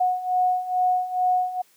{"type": "beating tone pair", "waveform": "sine", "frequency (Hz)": [730, 732.3], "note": ["F#5", "F#5"], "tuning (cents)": [-24, -18], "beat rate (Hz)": 2.3, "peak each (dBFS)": [-25, -21], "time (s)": [0, 1.62], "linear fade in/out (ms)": 10, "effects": ["white hiss -59 dBFS RMS until 1.76 s", "high-pass 150 Hz 12 dB/octave"]}